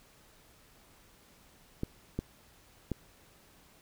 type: clicks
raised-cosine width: 3 ms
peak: -19 dBFS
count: 3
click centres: 1.834 / 2.19 / 2.917 s
effects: pink hiss -61 dBFS RMS until 3.81 s